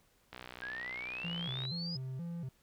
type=click train; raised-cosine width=0.3 ms; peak=-29 dBFS; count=83; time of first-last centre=0.33-1.653 s; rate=62 Hz
type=exponential sweep; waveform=sine; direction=up; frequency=1598 to 5100 Hz; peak=-39 dBFS; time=0.62-1.97 s; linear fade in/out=5 ms
type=tone with vibrato; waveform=triangle; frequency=149.1 Hz; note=D3; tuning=27 cents sharp; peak=-36 dBFS; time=1.24-2.49 s; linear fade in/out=5 ms; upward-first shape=square; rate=2.1 Hz; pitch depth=230 cents each way
effects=pink hiss -70 dBFS RMS until 2.62 s